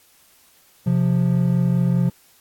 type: tone pair together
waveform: triangle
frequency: 130.81 / 175.89 Hz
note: C3 / F3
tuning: 0 / +13 cents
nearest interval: perfect fourth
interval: 513 cents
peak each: -17 / -16 dBFS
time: 0.86-2.1 s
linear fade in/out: 10 ms
effects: white hiss -55 dBFS RMS until 2.4 s + AAC 64 kbps